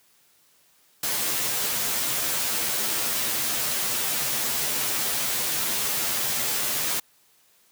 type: noise with comb filter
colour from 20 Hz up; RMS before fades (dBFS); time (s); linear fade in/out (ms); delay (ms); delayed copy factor
white; -26; 1.03-7; 5; 11; -1
effects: white hiss -61 dBFS RMS until 7.71 s + high-pass 80 Hz 12 dB/octave